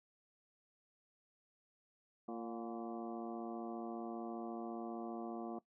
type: harmonic tone with a mistuned harmonic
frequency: 114.8 Hz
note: A#2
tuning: 26 cents flat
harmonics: 2 / 3 / 4 / 5 / 6 / 7 / 8 / 9 / 10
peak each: -45 / -46 / -52 / -54 / -49 / -57 / -63 / -59 / -56 dBFS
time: 2.28-5.59 s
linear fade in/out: 5 ms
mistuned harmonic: 6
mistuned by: +53 cents
effects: noise-tail reverb RT60 0.1 s tail -19 dB re dry